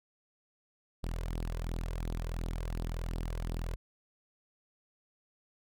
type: tone with flanger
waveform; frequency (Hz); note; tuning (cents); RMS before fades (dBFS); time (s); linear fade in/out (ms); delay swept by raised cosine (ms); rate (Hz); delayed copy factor
sawtooth; 41.56; E1; +15; -36; 1.03-3.76; 10; 0.21 to 2.01; 2.8; +0.6
effects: none